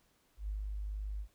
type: tone with ADSR envelope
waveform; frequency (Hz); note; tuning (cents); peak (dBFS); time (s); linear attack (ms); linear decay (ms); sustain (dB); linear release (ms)
sine; 51.2; G#1; -24; -34; 0.37-1.28; 110; 150; -2; 79
effects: pink hiss -72 dBFS RMS until 1.34 s